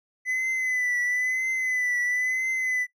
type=tone with vibrato; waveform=triangle; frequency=2009 Hz; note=B6; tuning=29 cents sharp; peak=-22 dBFS; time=0.25-2.87 s; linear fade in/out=50 ms; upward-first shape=triangle; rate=1 Hz; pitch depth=51 cents each way; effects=noise-tail reverb RT60 0.1 s tail -17 dB re dry